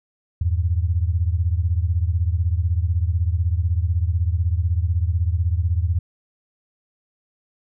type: beating tone pair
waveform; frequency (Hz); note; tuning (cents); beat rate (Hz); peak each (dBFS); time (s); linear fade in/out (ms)
sine; 81.5 / 97.5; E2 / G2; -19 / -9; 16; -19 / -22; 0.41-5.99; 5
effects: none